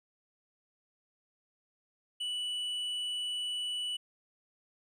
triangle tone with hard clipping, 2960 Hz, F#7, in tune, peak -34 dBFS, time 2.2-3.97 s, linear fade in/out 10 ms, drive 7 dB, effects none

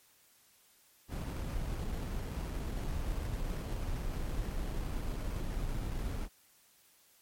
brown noise with sample-and-hold, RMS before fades -36 dBFS, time 1.08-6.29 s, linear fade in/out 50 ms, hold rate 3675 Hz, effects white hiss -65 dBFS RMS until 7.21 s + MP3 64 kbps

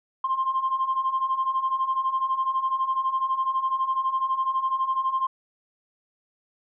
sine beating tone pair, 1046.5 / 1058.5 Hz, C6 / C6, 0 / +20 cents, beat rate 12 Hz, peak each -27 / -23 dBFS, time 0.24-5.27 s, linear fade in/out 5 ms, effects tanh soft clip ceiling -16 dBFS

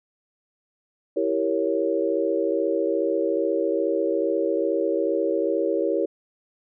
sine chord, E diminished seventh, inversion none, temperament equal, 329.6 / 392 / 466.2 / 554.4 Hz, E4 / G4 / Bb4 / Db5, 0 / 0 / 0 / 0 cents, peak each -26 dBFS, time 1.16-6.06 s, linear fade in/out 10 ms, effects none

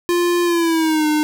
square tone with pitch glide, 349.2 to 304 Hz, F4 to D#4, 0 to -40 cents, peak -15 dBFS, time 0.09-1.23 s, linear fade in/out 0 ms, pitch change -240 cents, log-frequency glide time 0.44-1.07 s, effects none

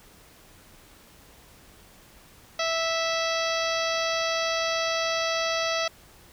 harmonic tone, 657 Hz, E5, 6 cents flat, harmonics 1 / 2 / 3 / 4 / 5 / 6 / 7 / 8 / 9, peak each -28 / -31 / -33 / -34 / -35 / -36 / -36 / -37 / -38 dBFS, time 2.59-5.88 s, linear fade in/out 5 ms, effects pink hiss -53 dBFS RMS until 6.32 s

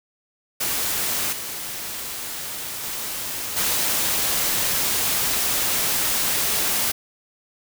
white noise with level steps, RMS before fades -24 / -31 / -29 / -22 dBFS, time 0.6-6.92 s, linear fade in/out 10 ms, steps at 1.32 / 2.83 / 3.56 s, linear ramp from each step 10 ms, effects none

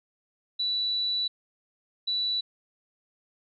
sine tone bursts at uneven times, 3951 Hz, B7, in tune, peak -25 dBFS, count 2, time 0.59-1.28 / 2.07-2.41 s, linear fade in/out 10 ms, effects none

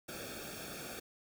pink noise with comb filter, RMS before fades -45 dBFS, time 0.08-1 s, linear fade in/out 10 ms, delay 1 ms, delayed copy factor -0.9, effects none

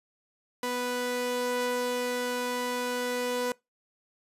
sawtooth tone pair together, 246.7 / 493.9 Hz, B3 / B4, -2 / 0 cents, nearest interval octave, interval 1202 cents, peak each -31 / -25 dBFS, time 0.63-3.52 s, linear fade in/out 2 ms, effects noise-tail reverb RT60 0.2 s tail -23 dB re dry + resampled to 32000 Hz

